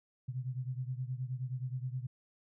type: beating tone pair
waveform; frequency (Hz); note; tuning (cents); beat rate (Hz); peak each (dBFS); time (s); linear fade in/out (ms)
sine; 124.9 / 134.4; B2 / C3; +20 / +47; 9.5; -37 / -40; 0.28-2.07; 10
effects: none